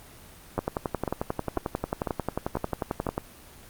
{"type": "two click trains", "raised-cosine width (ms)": 1, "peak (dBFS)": [-13, -12], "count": [6, 30], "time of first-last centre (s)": [[0.58, 3.068], [0.59, 3.179]], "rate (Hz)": [2.01, 11.2], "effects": ["pink hiss -49 dBFS RMS until 3.69 s", "Opus 24 kbps"]}